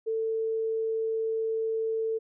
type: tone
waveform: sine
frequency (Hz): 445.9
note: A4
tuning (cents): +23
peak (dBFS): -26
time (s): 0.06-2.19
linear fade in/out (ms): 20
effects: none